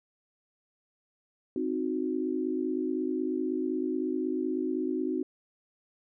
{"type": "chord", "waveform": "sine", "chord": "C diminished", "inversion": "none", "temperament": "equal with one note detuned", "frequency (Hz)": [261.6, 311.1, 367.2], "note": ["C4", "Eb4", "Gb4"], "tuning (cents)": [0, 0, -13], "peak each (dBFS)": -32, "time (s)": [1.56, 5.23], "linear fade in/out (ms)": 2, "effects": []}